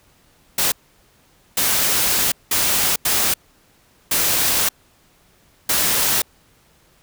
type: noise bursts at uneven times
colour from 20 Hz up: white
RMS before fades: -18 dBFS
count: 6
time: 0.58-0.72 / 1.57-2.32 / 2.51-2.96 / 3.05-3.34 / 4.11-4.69 / 5.69-6.22 s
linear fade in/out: 5 ms
effects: pink hiss -56 dBFS RMS until 7.02 s